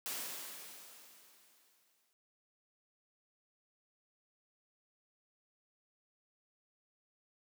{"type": "noise with exponential decay", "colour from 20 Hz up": "white", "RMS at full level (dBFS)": -39, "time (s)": [0.06, 2.13], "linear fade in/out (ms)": 0, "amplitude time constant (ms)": 450, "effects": ["high-pass 200 Hz 12 dB/octave"]}